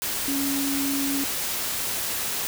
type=tone in noise; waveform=sine; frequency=277.2 Hz; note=C#4; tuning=in tune; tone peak=-25 dBFS; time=0.28-1.24 s; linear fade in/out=0 ms; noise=white; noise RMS=-28 dBFS; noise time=0.02-2.47 s; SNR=0 dB; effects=none